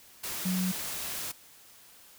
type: tone in noise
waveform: sine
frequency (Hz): 184.4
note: F#3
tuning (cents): -6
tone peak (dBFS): -27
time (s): 0.45-0.72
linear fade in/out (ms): 10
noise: white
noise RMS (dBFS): -36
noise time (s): 0.23-1.32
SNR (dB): +6
effects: white hiss -55 dBFS RMS until 2.18 s